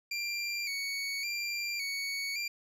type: tone with vibrato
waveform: 25% pulse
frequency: 2302 Hz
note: D7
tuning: 35 cents flat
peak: -29 dBFS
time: 0.11-2.48 s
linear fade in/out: 5 ms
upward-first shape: square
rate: 0.89 Hz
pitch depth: 55 cents each way
effects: low-pass 12000 Hz 12 dB/octave